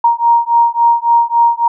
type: beating tone pair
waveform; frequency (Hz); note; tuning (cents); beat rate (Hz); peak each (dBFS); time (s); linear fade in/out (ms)
sine; 935 / 938.6; A#5 / A#5; +5 / +12; 3.6; -11; 0.04-1.68; 5
effects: none